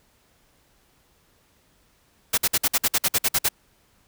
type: noise bursts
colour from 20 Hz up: white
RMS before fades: -20 dBFS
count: 12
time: 2.33-3.489 s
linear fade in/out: 10 ms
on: 48 ms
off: 53 ms
effects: pink hiss -62 dBFS RMS until 4.07 s